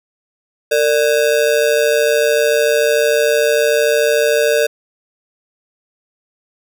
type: ring-modulated tone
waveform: square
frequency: 523.3 Hz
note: C5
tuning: in tune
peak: -9 dBFS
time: 0.71-4.67 s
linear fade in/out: 10 ms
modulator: 66.7 Hz
effects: none